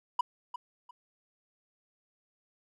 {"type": "tone with echo", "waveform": "triangle", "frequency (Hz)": 980, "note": "B5", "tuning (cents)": -14, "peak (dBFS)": -21, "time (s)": [0.19, 0.21], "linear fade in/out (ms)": 5, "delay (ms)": 350, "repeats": 2, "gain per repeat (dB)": -12, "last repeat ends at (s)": 0.91, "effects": []}